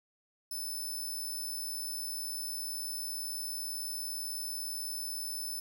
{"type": "tone with amplitude modulation", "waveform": "10% pulse", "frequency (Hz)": 5274, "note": "E8", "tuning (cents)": 0, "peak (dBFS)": -29, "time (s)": [0.51, 5.6], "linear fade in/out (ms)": 5, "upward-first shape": "sine", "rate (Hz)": 80.2, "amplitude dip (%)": 25, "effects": []}